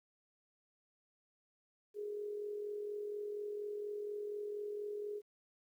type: tone with amplitude modulation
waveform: sine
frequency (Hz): 415.3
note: G#4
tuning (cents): 0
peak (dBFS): -37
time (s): 1.94-5.22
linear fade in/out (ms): 50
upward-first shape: sine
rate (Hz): 44.2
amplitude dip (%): 45
effects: 12-bit